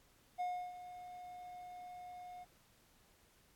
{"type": "tone with ADSR envelope", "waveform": "triangle", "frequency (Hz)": 720, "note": "F#5", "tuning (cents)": -47, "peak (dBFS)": -33, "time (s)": [0.38, 2.45], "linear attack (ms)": 25, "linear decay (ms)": 320, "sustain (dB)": -13, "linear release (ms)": 24, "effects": ["pink hiss -69 dBFS RMS until 3.55 s", "AAC 64 kbps"]}